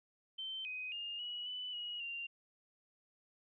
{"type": "tone with pitch steps", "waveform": "sine", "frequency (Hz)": [3099, 2509, 2824, 2921, 2989, 2903, 2778], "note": ["G7", "D#7", "F7", "F#7", "F#7", "F#7", "F7"], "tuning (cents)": [-21, 14, 19, -23, 17, -34, -10], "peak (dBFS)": -40, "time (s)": [0.38, 2.27], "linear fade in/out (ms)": 10, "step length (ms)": 270, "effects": []}